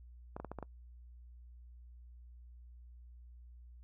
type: clicks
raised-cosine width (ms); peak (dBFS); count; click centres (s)
1; -28; 6; 0.365 / 0.4 / 0.447 / 0.516 / 0.587 / 0.627
effects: noise-tail reverb RT60 0.1 s tail -25 dB re dry + added 60 Hz sine -52 dBFS peak until 3.83 s

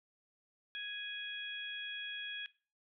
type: harmonic tone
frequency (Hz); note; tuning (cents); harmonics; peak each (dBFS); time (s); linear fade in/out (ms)
830.6; G#5; 0; 2 / 3 / 4; -44 / -46 / -43; 0.75-2.46; 0
effects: noise-tail reverb RT60 0.4 s tail -20 dB re dry

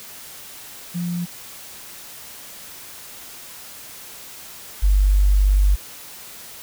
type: tone pair in turn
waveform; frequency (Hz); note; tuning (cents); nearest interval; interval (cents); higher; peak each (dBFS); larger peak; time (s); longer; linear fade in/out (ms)
sine; 174.61 / 48.9; F3 / G1; 0 / -4; octave + minor seventh; 2204; first; -22 / -12; second; 0.94-1.26 / 4.82-5.76; second; 20
effects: white hiss -39 dBFS RMS until 6.62 s

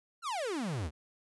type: exponential sweep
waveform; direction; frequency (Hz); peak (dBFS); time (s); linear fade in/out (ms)
45% pulse; down; 1442 to 66; -33; 0.22-0.91; 50
effects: resampled to 24000 Hz

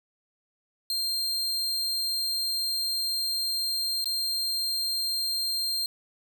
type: tone with dropouts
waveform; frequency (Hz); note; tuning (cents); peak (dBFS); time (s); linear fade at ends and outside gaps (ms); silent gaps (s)
40% pulse; 4186; C8; 0; -25; 0.9-5.86; 1; 4.043-4.057
effects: 10-bit

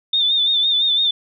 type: tone with vibrato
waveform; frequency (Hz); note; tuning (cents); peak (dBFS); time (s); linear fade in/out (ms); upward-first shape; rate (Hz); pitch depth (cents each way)
sine; 3592; A7; +35; -14; 0.13-1.11; 5; sine; 5.9; 57
effects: none

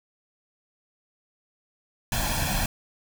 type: noise with comb filter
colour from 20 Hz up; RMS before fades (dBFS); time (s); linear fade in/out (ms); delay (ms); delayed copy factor
pink; -26; 2.12-2.66; 2; 1.2; +0.8
effects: none

